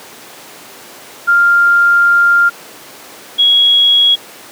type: tone pair in turn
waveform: sine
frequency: 1396.9 / 3322 Hz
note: F6 / G#7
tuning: 0 / 0 cents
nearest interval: octave + minor third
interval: 1500 cents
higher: second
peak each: -6 dBFS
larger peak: neither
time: 1.27-2.5 / 3.38-4.16 s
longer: first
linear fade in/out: 20 ms
effects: pink hiss -34 dBFS RMS until 4.51 s + high-pass 300 Hz 12 dB/octave